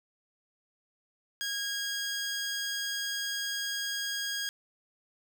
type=tone; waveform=15% pulse; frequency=1635 Hz; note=G#6; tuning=28 cents flat; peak=-25 dBFS; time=1.41-4.49 s; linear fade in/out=0 ms; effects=11-bit